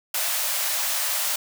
white high-pass noise, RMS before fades -25 dBFS, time 0.14-1.36 s, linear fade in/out 5 ms, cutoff 540 Hz, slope 96 dB/octave, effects none

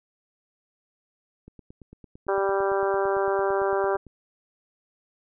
click train, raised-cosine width 3 ms, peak -32 dBFS, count 24, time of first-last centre 1.48-4.067 s, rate 8.89 Hz
harmonic tone, 196 Hz, G3, in tune, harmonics 2 / 3 / 4 / 5 / 6 / 7 / 8, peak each -24 / -28 / -30 / -32 / -34 / -35 / -36 dBFS, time 2.28-3.97 s, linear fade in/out 10 ms
effects none

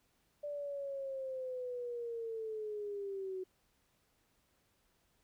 sine linear sweep, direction down, 587.3 to 370 Hz, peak -38 dBFS, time 0.43-3.44 s, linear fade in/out 10 ms, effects pink hiss -75 dBFS RMS until 5.23 s

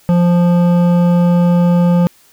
triangle tone with hard clipping, 174.61 Hz, F3, in tune, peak -10 dBFS, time 0.09-2.07 s, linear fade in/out 0 ms, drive 15 dB, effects white hiss -49 dBFS RMS until 2.32 s

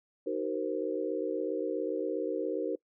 sine chord, C half-diminished seventh, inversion first, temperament equal with one note detuned, 311.1 / 378.6 / 466.2 / 523.3 Hz, Eb4 / Gb4 / Bb4 / C5, 0 / +40 / 0 / 0 cents, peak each -36 / -35 / -34 / -37 dBFS, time 0.26-2.76 s, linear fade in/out 10 ms, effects noise-tail reverb RT60 0.1 s tail -23 dB re dry

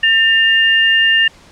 sine tone pair together, 1802.7 / 2807 Hz, A6 / F7, +42 / +8 cents, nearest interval minor sixth, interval 766 cents, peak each -11 / -12 dBFS, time 0.03-1.28 s, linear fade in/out 5 ms, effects pink hiss -44 dBFS RMS until 1.51 s + low-pass 7000 Hz 12 dB/octave

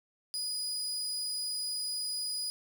30% pulse tone, 4938 Hz, D#8, 14 cents flat, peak -30 dBFS, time 0.34-2.5 s, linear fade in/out 0 ms, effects none

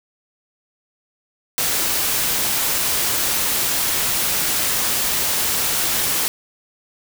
white noise, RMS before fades -20 dBFS, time 1.58-6.28 s, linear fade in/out 0 ms, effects none

